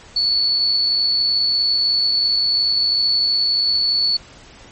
sine tone with amplitude modulation, 4435 Hz, C#8, in tune, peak -13 dBFS, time 0.16-4.17 s, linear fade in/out 5 ms, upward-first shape sine, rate 103 Hz, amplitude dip 30%, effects pink hiss -43 dBFS RMS until 4.71 s + MP3 32 kbps

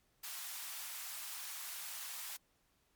white high-pass noise, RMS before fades -45 dBFS, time 0.23-2.37 s, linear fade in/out 10 ms, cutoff 780 Hz, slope 24 dB/octave, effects pink hiss -75 dBFS RMS until 2.95 s + MP3 96 kbps

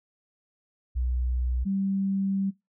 sine tone pair in turn, 62 / 194.8 Hz, B1 / G3, +7 / -11 cents, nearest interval octave + minor sixth, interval 1982 cents, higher second, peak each -24 dBFS, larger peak neither, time 0.95-1.65 / 1.65-2.51 s, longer second, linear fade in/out 20 ms, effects noise-tail reverb RT60 0.2 s tail -21 dB re dry

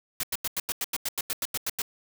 white noise bursts, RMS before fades -29 dBFS, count 14, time 0.2-1.819 s, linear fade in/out 2 ms, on 33 ms, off 89 ms, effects none

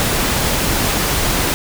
pink noise, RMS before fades -17 dBFS, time 0-1.54 s, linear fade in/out 0 ms, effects none

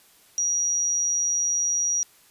sine tone, 5760 Hz, F#8, 47 cents flat, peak -21 dBFS, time 0.38-2.03 s, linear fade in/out 0 ms, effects white hiss -56 dBFS RMS until 2.3 s + resampled to 32000 Hz

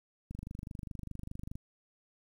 click train, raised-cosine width 5 ms, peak -29 dBFS, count 32, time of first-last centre 0.31-1.555 s, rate 24.9 Hz, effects 10-bit

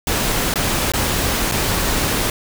pink noise with dropouts, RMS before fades -19 dBFS, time 0.07-2.3 s, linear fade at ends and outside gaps 2 ms, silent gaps 0.54-0.557 / 0.92-0.936 / 1.515-1.52 s, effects none

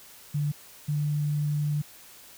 sine tone pair in turn, 146.83 / 148.02 Hz, D3 / D3, 0 / +14 cents, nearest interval unison, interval 14 cents, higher second, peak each -24 dBFS, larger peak neither, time 0.34-0.52 / 0.88-1.82 s, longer second, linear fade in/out 10 ms, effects white hiss -50 dBFS RMS until 2.37 s

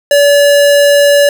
square tone, 573 Hz, D5, 43 cents flat, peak -5 dBFS, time 0.11-1.29 s, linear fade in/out 2 ms, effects none

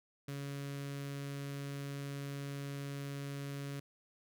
sawtooth tone with notch filter, 140.5 Hz, C#3, 24 cents sharp, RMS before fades -42 dBFS, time 0.28-3.8 s, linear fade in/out 5 ms, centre 830 Hz, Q 1.5, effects none

